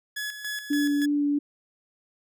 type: tone with tremolo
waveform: sawtooth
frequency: 1696 Hz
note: G#6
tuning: 36 cents sharp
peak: -26 dBFS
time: 0.16-1.06 s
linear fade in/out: 10 ms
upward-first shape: square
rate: 3.5 Hz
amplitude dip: 60%
type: tone with vibrato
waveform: sine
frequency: 289.9 Hz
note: D4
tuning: 22 cents flat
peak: -21 dBFS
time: 0.7-1.39 s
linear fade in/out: 10 ms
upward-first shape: sine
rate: 3 Hz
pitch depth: 9 cents each way
effects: none